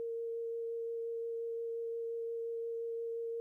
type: tone with vibrato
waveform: sine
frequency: 461.3 Hz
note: A#4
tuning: 18 cents flat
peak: -36 dBFS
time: 0-3.4 s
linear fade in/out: 0 ms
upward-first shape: sine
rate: 5.7 Hz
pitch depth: 8 cents each way
effects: 13-bit